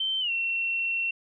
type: tone with pitch glide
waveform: sine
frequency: 3103 to 2717 Hz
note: G7 to F7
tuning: -18 to -48 cents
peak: -25 dBFS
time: 0-1.11 s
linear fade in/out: 5 ms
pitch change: -230 cents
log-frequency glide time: 0.2-0.31 s
effects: none